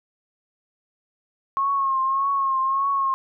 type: tone with vibrato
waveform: sine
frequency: 1084 Hz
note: C#6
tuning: 39 cents flat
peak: -19 dBFS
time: 1.57-3.14 s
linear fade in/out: 0 ms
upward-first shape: triangle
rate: 1.7 Hz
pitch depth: 52 cents each way
effects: none